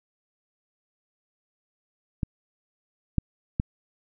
clicks, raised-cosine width 5 ms, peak -13 / -9 / -11 dBFS, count 3, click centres 2.232 / 3.183 / 3.599 s, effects none

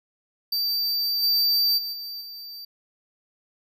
square tone with level steps, 4651 Hz, D8, 18 cents flat, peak -23 / -19 / -29 / -33 / -37 dBFS, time 0.52-2.65 s, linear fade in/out 5 ms, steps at 1.22 / 1.77 / 1.92 / 2.2 s, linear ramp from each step 20 ms, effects none

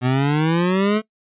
25% pulse exponential sweep, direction up, 123.47 to 220 Hz, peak -12 dBFS, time 0.01-1.02 s, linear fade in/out 50 ms, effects noise-tail reverb RT60 0.1 s tail -22 dB re dry + resampled to 8000 Hz

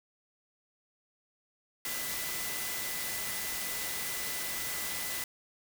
sine tone in noise, 2000 Hz, B6, 21 cents sharp, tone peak -43 dBFS, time 1.85-5.24 s, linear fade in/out 2 ms, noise white, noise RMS -36 dBFS, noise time 1.85-5.24 s, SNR -10 dB, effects none

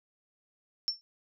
sine tone with exponential decay, 5410 Hz, E8, 44 cents sharp, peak -23 dBFS, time 0.88-1.01 s, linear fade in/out 0 ms, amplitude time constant 27 ms, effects none

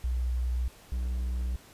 sine / triangle tone pair in turn, 61.74 / 61.74 Hz, B1 / B1, 0 / 0 cents, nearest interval unison, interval 0 cents, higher neither, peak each -26 dBFS, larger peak neither, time 0.04-0.68 / 0.92-1.56 s, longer neither, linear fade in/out 0 ms, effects pink hiss -54 dBFS RMS until 1.73 s + resampled to 32000 Hz

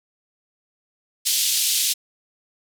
pink band-pass noise, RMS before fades -21 dBFS, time 1.25-1.94 s, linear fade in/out 20 ms, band 3300 to 14000 Hz, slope 24 dB/octave, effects none

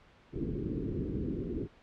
white low-pass noise, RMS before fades -35 dBFS, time 0.32-1.68 s, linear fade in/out 50 ms, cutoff 400 Hz, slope 48 dB/octave, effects pink hiss -60 dBFS RMS until 1.82 s + low-pass 3000 Hz 12 dB/octave

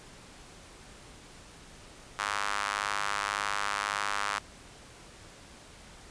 square tone with high-pass filter, 50.9 Hz, G#1, 34 cents flat, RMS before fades -32 dBFS, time 2.19-4.39 s, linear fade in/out 0 ms, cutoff 1200 Hz, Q 2.2, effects pink hiss -51 dBFS RMS until 6.1 s + resampled to 22050 Hz

